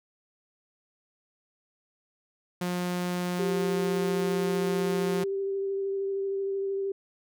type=tone; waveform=sawtooth; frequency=178.3 Hz; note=F3; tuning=36 cents sharp; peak=-24 dBFS; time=2.61-5.24 s; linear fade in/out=5 ms
type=tone with vibrato; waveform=sine; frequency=392 Hz; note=G4; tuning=in tune; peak=-27 dBFS; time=3.39-6.92 s; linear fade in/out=5 ms; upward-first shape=sine; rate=13 Hz; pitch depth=14 cents each way
effects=none